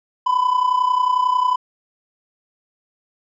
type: tone with amplitude modulation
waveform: triangle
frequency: 1002 Hz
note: B5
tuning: 25 cents sharp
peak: -9 dBFS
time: 0.26-1.56 s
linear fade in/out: 10 ms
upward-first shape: sine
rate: 31.1 Hz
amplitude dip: 75%
effects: tanh soft clip ceiling -7 dBFS + resampled to 16000 Hz